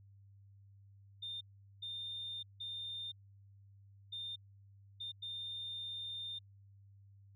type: tone bursts at uneven times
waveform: sine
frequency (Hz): 3619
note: A7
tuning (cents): +48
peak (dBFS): -40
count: 6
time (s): 1.22-1.41 / 1.82-2.43 / 2.6-3.12 / 4.12-4.36 / 5-5.12 / 5.22-6.39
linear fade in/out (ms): 10
effects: tanh soft clip ceiling -36 dBFS + added 99 Hz sine -58 dBFS peak until 7.35 s